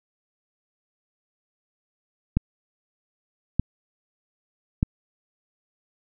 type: clicks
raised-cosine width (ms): 5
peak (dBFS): -7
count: 3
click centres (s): 2.37 / 3.596 / 4.829
effects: none